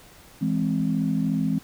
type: chord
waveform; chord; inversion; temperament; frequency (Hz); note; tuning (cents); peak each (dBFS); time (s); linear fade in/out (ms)
sine; E augmented; none; equal; 164.81 / 207.7 / 261.6; E3 / G#3 / B#3; 0 / 0 / 0; -25; 0.41-1.59; 10
effects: tanh soft clip ceiling -12 dBFS + pink hiss -50 dBFS RMS until 1.63 s